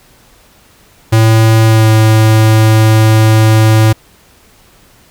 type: tone with pitch glide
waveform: square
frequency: 111.5 to 109.84 Hz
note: A2 to A2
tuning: +23 to -3 cents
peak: -5 dBFS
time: 1.12-3.93 s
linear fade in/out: 10 ms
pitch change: -26 cents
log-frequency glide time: 1.65-1.9 s
effects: pink hiss -45 dBFS RMS until 5.1 s